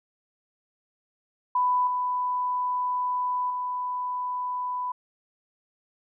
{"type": "tone with level steps", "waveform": "sine", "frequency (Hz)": 995, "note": "B5", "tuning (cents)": 13, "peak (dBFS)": [-20, -24, -27], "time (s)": [1.55, 4.92], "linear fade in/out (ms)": 5, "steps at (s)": [1.87, 3.5], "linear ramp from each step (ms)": 2, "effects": []}